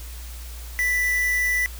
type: tone with quantisation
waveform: triangle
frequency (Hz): 1981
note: B6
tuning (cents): +5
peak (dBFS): -18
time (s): 0.79-1.66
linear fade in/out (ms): 0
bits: 5
effects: added 59 Hz sine -34 dBFS peak until 1.79 s + white hiss -43 dBFS RMS until 1.79 s